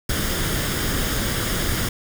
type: noise with comb filter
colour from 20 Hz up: pink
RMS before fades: -23 dBFS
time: 0.09-1.89 s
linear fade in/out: 5 ms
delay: 0.59 ms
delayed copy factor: +0.5
effects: none